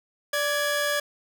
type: tone pair together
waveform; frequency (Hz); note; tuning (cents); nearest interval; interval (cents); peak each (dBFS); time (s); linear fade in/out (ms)
sawtooth; 584 / 1672.9; D5 / G#6; -10 / +12; octave + tritone; 1822; -22 / -23; 0.33-1; 5
effects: none